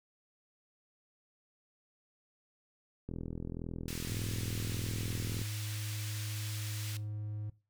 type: click train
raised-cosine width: 3 ms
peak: -27 dBFS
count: 98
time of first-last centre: 3.09-5.416 s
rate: 41.7 Hz
type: band-pass noise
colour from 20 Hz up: pink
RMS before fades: -45 dBFS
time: 3.88-6.97 s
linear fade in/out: 2 ms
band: 2200 to 16000 Hz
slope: 12 dB/octave
type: tone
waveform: triangle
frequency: 105.6 Hz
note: G#2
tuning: 29 cents sharp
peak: -35 dBFS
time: 4.08-7.5 s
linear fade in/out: 5 ms
effects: noise-tail reverb RT60 0.3 s tail -18 dB re dry